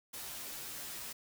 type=noise with comb filter; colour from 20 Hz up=white; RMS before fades=-44 dBFS; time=0.13-1.13 s; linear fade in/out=10 ms; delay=11 ms; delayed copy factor=-0.95; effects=none